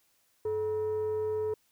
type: tone with frequency modulation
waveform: sine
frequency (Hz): 431.3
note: A4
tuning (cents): -35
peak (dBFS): -27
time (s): 0.45-1.54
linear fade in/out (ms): 5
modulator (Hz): 528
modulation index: 0.29
effects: tanh soft clip ceiling -25 dBFS + white hiss -70 dBFS RMS until 1.71 s